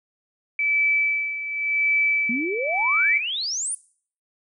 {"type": "tone with tremolo", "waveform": "sine", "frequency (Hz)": 2309, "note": "D7", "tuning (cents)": -30, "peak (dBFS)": -17, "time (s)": [0.59, 3.18], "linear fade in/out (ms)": 2, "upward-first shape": "sine", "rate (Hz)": 0.9, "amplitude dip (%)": 70}
{"type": "exponential sweep", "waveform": "sine", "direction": "up", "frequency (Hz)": [220, 9956], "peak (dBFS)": -24, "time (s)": [2.29, 3.75], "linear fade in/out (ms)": 5}
{"effects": ["noise-tail reverb RT60 0.5 s tail -20 dB re dry"]}